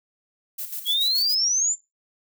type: noise with tremolo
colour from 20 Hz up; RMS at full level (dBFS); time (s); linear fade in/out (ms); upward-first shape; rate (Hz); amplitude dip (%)
violet; -31; 0.58-1.35; 10; square; 7; 60
type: exponential sweep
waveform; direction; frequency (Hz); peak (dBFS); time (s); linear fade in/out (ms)
sine; up; 3271 to 7330; -19; 0.85-1.76; 50
effects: noise-tail reverb RT60 0.2 s tail -17 dB re dry